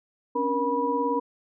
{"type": "tone cluster", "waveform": "sine", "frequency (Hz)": [268.9, 287.1, 473.8, 976], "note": ["C4", "D4", "A#4", "B5"], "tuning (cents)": [47, -39, 28, -21], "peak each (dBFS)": [-31, -31, -27, -26], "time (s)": [0.35, 1.2], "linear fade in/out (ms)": 10, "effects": []}